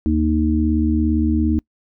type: harmonic tone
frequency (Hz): 77.5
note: D#2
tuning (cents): -6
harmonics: 1 / 3 / 4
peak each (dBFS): -19 / -19 / -19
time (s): 0.06-1.59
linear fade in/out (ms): 0
effects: noise-tail reverb RT60 0.1 s tail -26 dB re dry